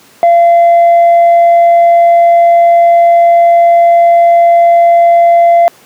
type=tone with tanh clipping; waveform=sine; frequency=685 Hz; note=F5; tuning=34 cents flat; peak=-3 dBFS; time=0.23-5.68 s; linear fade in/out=0 ms; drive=1 dB; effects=pink hiss -41 dBFS RMS until 5.85 s + high-pass 200 Hz 12 dB/octave